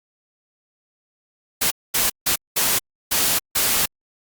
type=noise bursts at uneven times; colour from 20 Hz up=white; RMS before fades=-19 dBFS; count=6; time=1.61-1.71 / 1.94-2.1 / 2.26-2.36 / 2.56-2.79 / 3.11-3.39 / 3.55-3.86 s; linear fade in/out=10 ms; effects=Opus 48 kbps